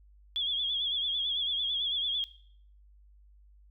sine tone with vibrato, 3359 Hz, G#7, 19 cents sharp, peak -28 dBFS, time 0.36-2.24 s, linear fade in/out 0 ms, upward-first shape sine, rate 9 Hz, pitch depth 69 cents each way, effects noise-tail reverb RT60 0.6 s tail -18 dB re dry + added 50 Hz sine -55 dBFS peak until 3.7 s

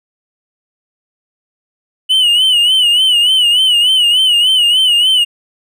triangle tone with vibrato, 2957 Hz, F#7, 2 cents flat, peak -6 dBFS, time 2.09-5.25 s, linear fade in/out 20 ms, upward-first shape sine, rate 3.4 Hz, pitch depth 87 cents each way, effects none

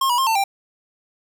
square tone with pitch steps, 1072 / 969 / 1063 / 895 / 790 Hz, C6 / B5 / C6 / A5 / G5, +42 / -33 / +27 / +29 / +13 cents, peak -17 dBFS, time 0.01-0.44 s, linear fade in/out 5 ms, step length 86 ms, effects none

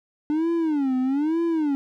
triangle tone with vibrato, 293.7 Hz, D4, in tune, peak -18 dBFS, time 0.3-1.75 s, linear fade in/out 0 ms, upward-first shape sine, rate 1.1 Hz, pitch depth 240 cents each way, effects none

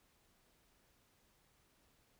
silence, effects pink hiss -73 dBFS RMS until 2.19 s

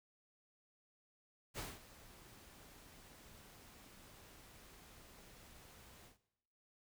pink noise with ADSR envelope, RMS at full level -44 dBFS, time 1.54-6.18 s, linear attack 43 ms, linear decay 200 ms, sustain -16 dB, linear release 130 ms, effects noise-tail reverb RT60 0.9 s tail -18 dB re dry

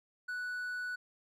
triangle tone, 1480 Hz, F#6, in tune, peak -34 dBFS, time 0.28-0.96 s, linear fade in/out 10 ms, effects none

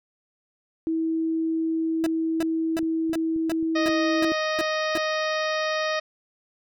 sine tone, 323.9 Hz, E4, 30 cents flat, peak -22 dBFS, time 0.87-4.32 s, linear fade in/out 0 ms
30% pulse tone bursts, 329.6 Hz, E4, in tune, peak -22 dBFS, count 9, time 2.04-4.976 s, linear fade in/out 0 ms, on 24 ms, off 340 ms
click train, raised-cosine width 3 ms, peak -31 dBFS, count 5, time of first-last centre 2.83-3.894 s, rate 3.76 Hz
harmonic tone, 622.3 Hz, D#5, in tune, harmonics 1 / 2 / 3 / 4 / 5 / 6 / 7 / 8 / 9, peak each -26 / -30 / -30 / -35 / -40 / -37 / -41 / -40 / -40 dBFS, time 3.75-6 s, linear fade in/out 10 ms
effects none

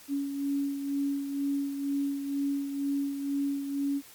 sine beating tone pair, 280 / 282.1 Hz, C#4 / C#4, +18 / +30 cents, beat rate 2.1 Hz, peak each -28 / -37 dBFS, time 0.08-4.02 s, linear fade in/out 50 ms, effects white hiss -52 dBFS RMS until 4.14 s + MP3 96 kbps

